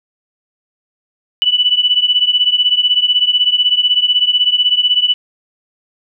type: beating tone pair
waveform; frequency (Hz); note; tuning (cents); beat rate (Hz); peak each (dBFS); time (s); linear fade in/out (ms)
sine; 2964 / 2980; F#7 / F#7; +2 / +12; 16; -12 / -14; 1.42-5.14; 0
effects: none